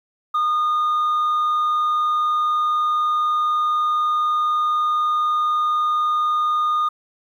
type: tone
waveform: sine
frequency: 1224 Hz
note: D#6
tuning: 29 cents flat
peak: -14 dBFS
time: 0.34-6.89 s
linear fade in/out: 10 ms
effects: tanh soft clip ceiling -16 dBFS + 9-bit